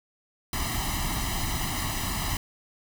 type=noise with comb filter; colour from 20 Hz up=pink; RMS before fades=-29 dBFS; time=0.53-2.37 s; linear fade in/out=2 ms; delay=1 ms; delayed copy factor=+1; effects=none